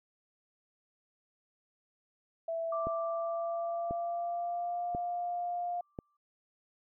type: tone with pitch glide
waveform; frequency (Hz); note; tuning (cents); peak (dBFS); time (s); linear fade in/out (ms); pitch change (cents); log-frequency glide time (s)
sine; 661 to 704.4; E5 to F5; +5 to +15; -32; 2.48-5.81; 5; +110; 2.79-4.84
type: tone with exponential decay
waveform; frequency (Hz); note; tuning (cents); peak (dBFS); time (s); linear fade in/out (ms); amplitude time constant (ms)
sine; 1174.7; D6; 0; -34; 2.72-6.17; 5; 750
type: click train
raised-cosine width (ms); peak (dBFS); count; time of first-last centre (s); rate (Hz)
2; -24; 4; 2.87-5.989; 0.962
effects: none